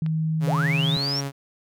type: tone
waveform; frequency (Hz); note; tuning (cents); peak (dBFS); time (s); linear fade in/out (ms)
sine; 158.6; D#3; +33; -21; 0.02-0.97; 2
type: click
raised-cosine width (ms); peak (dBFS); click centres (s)
0.3; -25; 0.063
type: tone with vibrato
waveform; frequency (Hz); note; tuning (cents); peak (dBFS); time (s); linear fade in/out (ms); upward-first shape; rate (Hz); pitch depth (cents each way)
sawtooth; 138.59; C#3; 0; -23; 0.4-1.32; 50; triangle; 1.7; 26
type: linear sweep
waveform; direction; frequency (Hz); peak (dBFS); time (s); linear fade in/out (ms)
sine; up; 425.5 to 5690; -24; 0.47-1.21; 10
effects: none